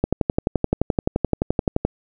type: click train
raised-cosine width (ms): 2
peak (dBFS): -4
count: 22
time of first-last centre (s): 0.04-1.85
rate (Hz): 11.6
effects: none